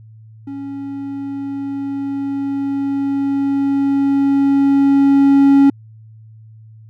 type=tone with level ramp; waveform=triangle; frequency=277.2 Hz; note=C#4; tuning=in tune; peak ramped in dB=-23 to -4 dBFS; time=0.47-5.7 s; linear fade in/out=5 ms; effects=added 110 Hz sine -38 dBFS peak until 6.89 s